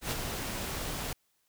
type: noise with ADSR envelope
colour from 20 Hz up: pink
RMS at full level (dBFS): -31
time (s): 0.01-1.13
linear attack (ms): 100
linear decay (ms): 28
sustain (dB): -5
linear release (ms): 4
effects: white hiss -74 dBFS RMS until 1.48 s